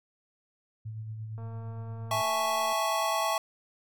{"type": "tone with tremolo", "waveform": "sine", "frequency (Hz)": 109.6, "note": "A2", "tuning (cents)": -6, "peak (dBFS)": -34, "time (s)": [0.85, 2.22], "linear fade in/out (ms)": 10, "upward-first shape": "sine", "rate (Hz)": 8.7, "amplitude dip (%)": 35}
{"type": "click train", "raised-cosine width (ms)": 1, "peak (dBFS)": -37, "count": 308, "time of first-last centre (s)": [1.38, 2.726], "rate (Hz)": 228}
{"type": "chord", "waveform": "square", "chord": "A major seventh", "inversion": "second", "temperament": "equal", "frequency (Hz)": [659.3, 830.6, 880, 1108.7], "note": ["E5", "G#5", "A5", "C#6"], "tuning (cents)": [0, 0, 0, 0], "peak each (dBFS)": [-32, -34, -35, -31], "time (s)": [2.11, 3.38], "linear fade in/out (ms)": 2}
{"effects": []}